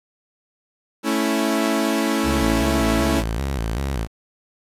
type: chord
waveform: sawtooth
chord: A major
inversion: none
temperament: equal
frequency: 220 / 277.2 / 329.6 Hz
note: A3 / C#4 / E4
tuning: 0 / 0 / 0 cents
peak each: -19 dBFS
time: 1.03-3.24 s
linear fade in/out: 50 ms
type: tone with vibrato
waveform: sawtooth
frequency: 61.74 Hz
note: B1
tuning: in tune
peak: -18 dBFS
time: 2.23-4.08 s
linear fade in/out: 50 ms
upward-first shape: square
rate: 2.6 Hz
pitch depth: 180 cents each way
effects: resampled to 32000 Hz + 8-bit